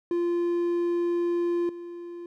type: tone with level steps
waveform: triangle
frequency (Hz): 346.1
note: F4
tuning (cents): -16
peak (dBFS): -21 / -34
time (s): 0.11-2.26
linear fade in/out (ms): 2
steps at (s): 1.69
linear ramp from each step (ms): 2
effects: none

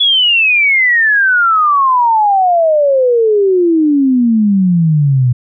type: exponential sweep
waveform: sine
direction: down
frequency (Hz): 3429 to 120.4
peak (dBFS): -7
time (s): 0-5.33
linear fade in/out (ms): 10
effects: none

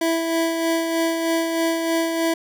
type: tone with tremolo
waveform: 25% pulse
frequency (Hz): 329.6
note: E4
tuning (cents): 0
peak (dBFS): -14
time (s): 0.01-2.34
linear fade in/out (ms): 5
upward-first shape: sine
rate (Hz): 3.2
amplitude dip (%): 40
effects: none

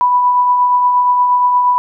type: tone with tremolo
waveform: sine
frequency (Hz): 987.8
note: B5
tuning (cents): 0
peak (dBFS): -7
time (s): 0.01-1.78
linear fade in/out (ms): 0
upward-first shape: triangle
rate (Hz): 8.5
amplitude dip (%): 35
effects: none

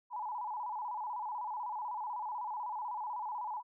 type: tone with vibrato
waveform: sine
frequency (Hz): 915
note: A#5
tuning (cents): -32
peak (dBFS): -36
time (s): 0.1-3.63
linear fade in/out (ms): 50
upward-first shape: square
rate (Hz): 16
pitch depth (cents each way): 120
effects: none

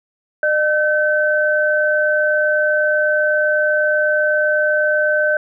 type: tone pair together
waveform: sine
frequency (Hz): 605 / 1533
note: D#5 / G6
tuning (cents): -49 / -39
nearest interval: octave + major third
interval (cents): 1610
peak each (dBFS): -16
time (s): 0.43-5.37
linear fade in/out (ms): 2
effects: none

